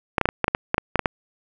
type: clicks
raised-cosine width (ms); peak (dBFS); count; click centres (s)
0.5; -3; 12; 0.182 / 0.213 / 0.256 / 0.289 / 0.443 / 0.481 / 0.549 / 0.744 / 0.781 / 0.957 / 0.993 / 1.058
effects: none